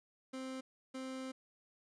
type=tone bursts at uneven times; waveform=30% pulse; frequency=261.6 Hz; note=C4; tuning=in tune; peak=-39 dBFS; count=2; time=0.33-0.61 / 0.94-1.32 s; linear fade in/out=10 ms; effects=resampled to 22050 Hz + 12-bit